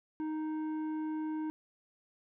triangle tone with tanh clipping, 311.1 Hz, D#4, in tune, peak -35 dBFS, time 0.2-1.5 s, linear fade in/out 0 ms, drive 13 dB, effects none

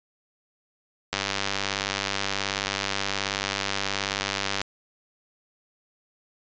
click train, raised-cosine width 0.2 ms, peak -8 dBFS, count 345, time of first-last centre 1.13-4.615 s, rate 98.7 Hz, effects resampled to 16000 Hz

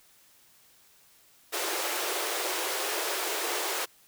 pink high-pass noise, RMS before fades -31 dBFS, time 1.52-3.86 s, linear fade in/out 20 ms, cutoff 330 Hz, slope 96 dB/octave, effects white hiss -60 dBFS RMS until 4.07 s

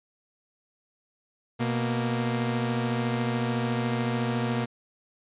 sawtooth tone pair together, 123.48 / 233.1 Hz, B2 / A#3, 0 / 0 cents, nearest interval major seventh, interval 1100 cents, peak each -24 dBFS, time 1.59-4.66 s, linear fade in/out 20 ms, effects resampled to 8000 Hz

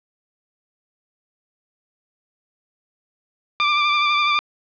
20% pulse tone with vibrato, 1182 Hz, D6, 11 cents sharp, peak -11 dBFS, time 3.6-4.39 s, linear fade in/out 0 ms, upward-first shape sine, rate 12 Hz, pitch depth 26 cents each way, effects resampled to 11025 Hz + 8-bit

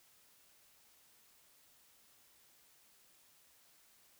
silence, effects white hiss -67 dBFS RMS until 4.19 s

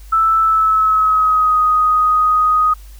sine tone with pitch glide, 1318.5 to 1248.8 Hz, E6 to D#6, 0 to +6 cents, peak -10 dBFS, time 0.12-2.74 s, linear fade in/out 10 ms, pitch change -94 cents, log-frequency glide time 0.41-1.59 s, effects added 50 Hz sine -34 dBFS peak until 2.99 s + white hiss -48 dBFS RMS until 2.99 s

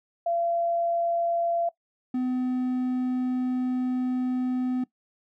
sine / triangle tone pair in turn, 682 / 253.1 Hz, F5 / B3, -41 / +43 cents, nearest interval octave + perfect fourth, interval 1716 cents, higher first, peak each -23 / -22 dBFS, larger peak second, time 0.26-1.69 / 2.14-4.84 s, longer second, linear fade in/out 5 ms, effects noise-tail reverb RT60 0.1 s tail -19 dB re dry

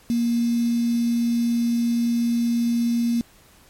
sine tone with quantisation, 235.2 Hz, A#3, 16 cents sharp, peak -18 dBFS, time 0.1-3.21 s, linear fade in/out 0 ms, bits 6, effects pink hiss -53 dBFS RMS until 3.69 s + MP3 64 kbps

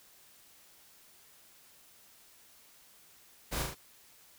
pink noise with echo, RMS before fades -36 dBFS, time 3.51-3.64 s, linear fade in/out 20 ms, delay 37 ms, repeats 3, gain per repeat -3 dB, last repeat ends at 3.751 s, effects white hiss -60 dBFS RMS until 4.38 s

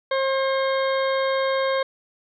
harmonic tone, 535 Hz, C5, 38 cents sharp, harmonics 1 / 2 / 3 / 4 / 6 / 7 / 8, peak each -21 / -27 / -31 / -33 / -37 / -38 / -39 dBFS, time 0.11-1.83 s, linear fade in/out 5 ms, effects none

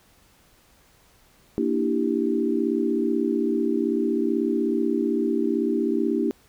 sine chord, E half-diminished seventh, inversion second, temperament equal, 233.1 / 293.7 / 329.6 / 392 Hz, Bb3 / D4 / E4 / G4, 0 / 0 / 0 / 0 cents, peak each -26 dBFS, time 1.58-6.31 s, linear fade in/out 0 ms, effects pink hiss -58 dBFS RMS until 6.48 s

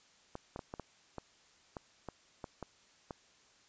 clicks, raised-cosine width 1 ms, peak -27 dBFS, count 11, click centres 0.354 / 0.561 / 0.592 / 0.739 / 0.797 / 1.183 / 1.768 / 2.087 / 2.442 / 2.627 / 3.108 s, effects white hiss -65 dBFS RMS until 3.68 s + resampled to 16000 Hz

